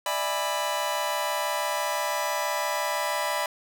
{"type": "chord", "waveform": "sawtooth", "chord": "E dominant seventh", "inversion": "third", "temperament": "just", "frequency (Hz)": [593.3, 659.3, 824.1, 988.9], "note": ["D5", "E5", "G#5", "B5"], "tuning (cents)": [18, 0, -14, 2], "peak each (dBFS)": [-27, -30, -30, -25], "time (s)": [0.06, 3.46], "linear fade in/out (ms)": 2, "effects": []}